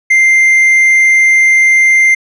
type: tone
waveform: triangle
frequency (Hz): 2093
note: C7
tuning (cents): 0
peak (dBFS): -3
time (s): 0.1-2.15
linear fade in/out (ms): 10
effects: resampled to 24000 Hz